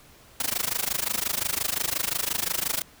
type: noise with amplitude modulation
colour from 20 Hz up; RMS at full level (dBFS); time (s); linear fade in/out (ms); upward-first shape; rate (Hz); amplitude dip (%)
white; -24; 0.4-2.82; 2; sine; 25.7; 95
effects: pink hiss -53 dBFS RMS until 3 s